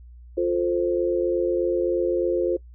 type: chord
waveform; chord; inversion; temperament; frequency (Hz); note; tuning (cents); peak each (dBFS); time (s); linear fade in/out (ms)
sine; F major; none; equal with one note detuned; 351.9 / 440 / 523.3; F4 / A4 / C5; +13 / 0 / 0; -22 / -27 / -25; 0.37-2.57; 10
effects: noise-tail reverb RT60 0.1 s tail -22 dB re dry + added 60 Hz sine -42 dBFS peak until 2.74 s